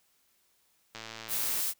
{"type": "click train", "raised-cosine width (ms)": 0.2, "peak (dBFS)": -24, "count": 74, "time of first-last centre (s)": [0.95, 1.602], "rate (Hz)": 112}
{"type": "noise", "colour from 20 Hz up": "blue", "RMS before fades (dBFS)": -31, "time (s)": [1.28, 1.74], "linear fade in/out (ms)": 50}
{"effects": ["white hiss -70 dBFS RMS until 1.79 s"]}